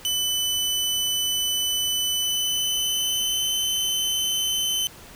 sawtooth tone with pitch glide, 3000 to 3051 Hz, F#7 to G7, +23 to -48 cents, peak -19 dBFS, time 0.05-4.87 s, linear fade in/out 0 ms, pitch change +29 cents, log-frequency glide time 2.2-3.51 s, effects pink hiss -45 dBFS RMS until 5.15 s

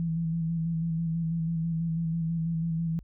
sine tone with vibrato, 164.81 Hz, E3, in tune, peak -26 dBFS, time 0-2.99 s, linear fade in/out 0 ms, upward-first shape square, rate 6.1 Hz, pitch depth 26 cents each way, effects added 50 Hz sine -47 dBFS peak until 3.03 s

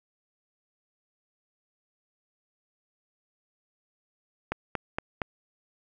click train, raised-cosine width 0.5 ms, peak -13 dBFS, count 4, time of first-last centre 4.52-5.218 s, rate 4.3 Hz, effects none

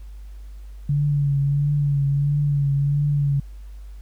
sine tone with vibrato, 142.7 Hz, D3, 49 cents flat, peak -17 dBFS, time 0.89-3.4 s, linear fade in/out 5 ms, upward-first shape triangle, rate 1.5 Hz, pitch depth 44 cents each way, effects added 50 Hz sine -35 dBFS peak until 4.01 s + pink hiss -59 dBFS RMS until 4.01 s

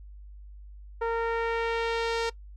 sawtooth tone with low-pass filter sweep, 460 Hz, A#4, 23 cents flat, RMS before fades -28 dBFS, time 1.01-2.3 s, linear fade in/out 10 ms, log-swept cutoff 1300 to 5400 Hz, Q 1.2, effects noise-tail reverb RT60 0.1 s tail -20 dB re dry + added 50 Hz sine -43 dBFS peak until 2.56 s

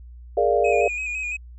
sine chord, Bb dominant seventh, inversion third, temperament equal with one note detuned, 415.3 / 466.2 / 587.3 / 693.6 Hz, Ab4 / Bb4 / D5 / F5, 0 / 0 / 0 / -12 cents, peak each -22 dBFS, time 0.37-0.88 s, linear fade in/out 5 ms
triangle tone with vibrato, 2489 Hz, D#7, in tune, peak -24 dBFS, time 0.64-1.37 s, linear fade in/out 10 ms, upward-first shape square, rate 5.9 Hz, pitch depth 35 cents each way
effects added 60 Hz sine -39 dBFS peak until 1.58 s + resampled to 22050 Hz

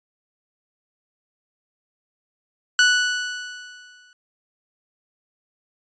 sawtooth tone with exponential decay, 1480 Hz, F#6, in tune, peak -8 dBFS, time 2.79-4.13 s, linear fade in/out 1 ms, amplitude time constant 290 ms, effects resampled to 16000 Hz

